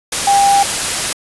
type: tone in noise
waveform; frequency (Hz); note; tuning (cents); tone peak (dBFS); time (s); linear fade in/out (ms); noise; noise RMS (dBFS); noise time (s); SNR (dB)
sine; 799; G5; +33; -8; 0.27-0.63; 5; white; -17; 0.12-1.13; +6
effects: resampled to 24000 Hz